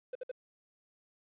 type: tone bursts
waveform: triangle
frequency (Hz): 507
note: B4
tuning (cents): +45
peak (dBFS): -34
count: 3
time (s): 0.13-0.315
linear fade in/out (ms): 5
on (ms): 23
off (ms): 58
effects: resampled to 8000 Hz + 11-bit